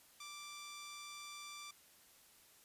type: tone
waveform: 10% pulse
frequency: 1174.7 Hz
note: D6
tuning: in tune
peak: -40 dBFS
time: 0.2-1.71 s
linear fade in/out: 5 ms
effects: white hiss -65 dBFS RMS until 2.64 s + resampled to 32000 Hz